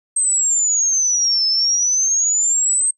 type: exponential two-way sweep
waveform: sine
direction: down then up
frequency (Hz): 8360 to 5210 to 8360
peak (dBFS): -14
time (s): 0.16-2.91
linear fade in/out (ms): 5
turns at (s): 1.47
effects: noise-tail reverb RT60 0.1 s tail -24 dB re dry